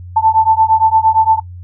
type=beating tone pair; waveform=sine; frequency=880 / 888.7 Hz; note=A5 / A5; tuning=0 / +17 cents; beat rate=8.7 Hz; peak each=-11 dBFS; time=0.16-1.4 s; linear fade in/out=10 ms; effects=noise-tail reverb RT60 0.1 s tail -20 dB re dry + added 89 Hz sine -28 dBFS peak until 1.63 s